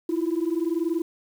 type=tone pair together; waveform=sine; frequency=323.5 / 344 Hz; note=E4 / F4; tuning=-32 / -26 cents; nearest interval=minor second; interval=106 cents; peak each=-24 dBFS; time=0.09-1.02 s; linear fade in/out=5 ms; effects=tanh soft clip ceiling -18 dBFS + 8-bit